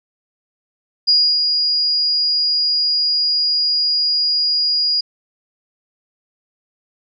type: tone with ADSR envelope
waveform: sine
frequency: 4873 Hz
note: D#8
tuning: 37 cents flat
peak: -9 dBFS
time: 1.07-5.01 s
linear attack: 19 ms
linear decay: 290 ms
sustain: -5 dB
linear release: 9 ms
effects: none